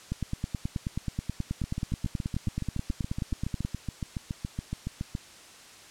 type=two click trains; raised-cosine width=5 ms; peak=-19 / -17 dBFS; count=26 / 34; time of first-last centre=1.64-5.151 / 0.12-3.649 s; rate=7.12 / 9.35 Hz; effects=white hiss -50 dBFS RMS until 5.9 s + low-pass 8000 Hz 12 dB/octave

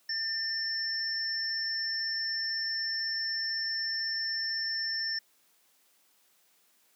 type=tone pair together; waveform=sine; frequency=1796 / 5382 Hz; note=A6 / E8; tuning=+35 / +35 cents; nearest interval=octave + perfect fifth; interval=1900 cents; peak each=-35 / -31 dBFS; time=0.09-5.19 s; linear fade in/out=5 ms; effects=white hiss -67 dBFS RMS until 6.95 s + high-pass 200 Hz 12 dB/octave

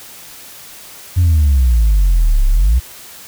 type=exponential two-way sweep; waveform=sine; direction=down then up; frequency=92 to 32.84 to 65.9 Hz; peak=-6 dBFS; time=1.16-2.8 s; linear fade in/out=20 ms; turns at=2.47 s; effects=tanh soft clip ceiling -6 dBFS + white hiss -36 dBFS RMS until 3.27 s

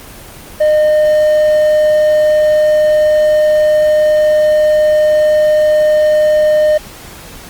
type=tone; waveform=triangle; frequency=610 Hz; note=D#5; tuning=34 cents flat; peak=-5 dBFS; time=0.6-6.78 s; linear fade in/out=10 ms; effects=pink hiss -33 dBFS RMS until 7.49 s + Opus 24 kbps

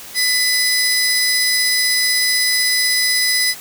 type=tone pair together; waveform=sawtooth; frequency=2000 / 5008 Hz; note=B6 / D#8; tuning=+21 / +10 cents; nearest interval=octave + major third; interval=1589 cents; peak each=-14 dBFS; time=0.14-3.55 s; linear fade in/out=50 ms; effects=white hiss -35 dBFS RMS until 3.6 s

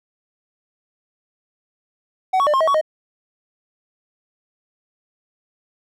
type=tone with pitch steps; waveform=triangle; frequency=752 / 1118 / 597 / 1065 / 639 / 1121 / 622 Hz; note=F#5 / C#6 / D5 / C6 / D#5 / C#6 / D#5; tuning=+28 / +14 / +28 / +30 / +46 / +19 / -1 cents; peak=-12 dBFS; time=2.33-2.813 s; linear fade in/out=10 ms; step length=69 ms; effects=none

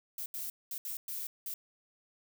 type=noise bursts at uneven times; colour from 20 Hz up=violet; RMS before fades=-39 dBFS; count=6; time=0.18-0.26 / 0.34-0.5 / 0.71-0.78 / 0.85-0.97 / 1.08-1.27 / 1.46-1.54 s; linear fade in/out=2 ms; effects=none

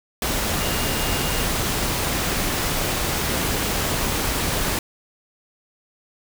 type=tone in noise; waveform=sine; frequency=2824 Hz; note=F7; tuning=19 cents sharp; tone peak=-33 dBFS; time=0.6-1.44 s; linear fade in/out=2 ms; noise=pink; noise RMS=-23 dBFS; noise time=0.22-4.79 s; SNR=-13 dB; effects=none

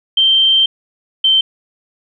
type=tone pair in turn; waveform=sine; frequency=3136 / 3111 Hz; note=G7 / G7; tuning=0 / -14 cents; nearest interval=unison; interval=14 cents; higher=first; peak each=-8 dBFS; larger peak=neither; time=0.17-0.66 / 1.24-1.41 s; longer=first; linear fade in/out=5 ms; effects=none

